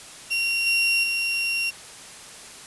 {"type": "tone with level steps", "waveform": "35% pulse", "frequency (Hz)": 2750, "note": "F7", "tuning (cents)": -27, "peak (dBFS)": [-20, -17, -21], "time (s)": [0.3, 1.71], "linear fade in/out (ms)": 20, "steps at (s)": [0.66, 1.03], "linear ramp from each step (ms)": 10, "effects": ["white hiss -42 dBFS RMS until 2.66 s", "resampled to 24000 Hz"]}